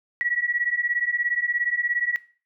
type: beating tone pair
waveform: sine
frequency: 1918 / 1935 Hz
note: A#6 / B6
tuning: +49 / -36 cents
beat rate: 17 Hz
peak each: -25 dBFS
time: 0.21-2.16 s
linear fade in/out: 0 ms
effects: noise-tail reverb RT60 0.4 s tail -19 dB re dry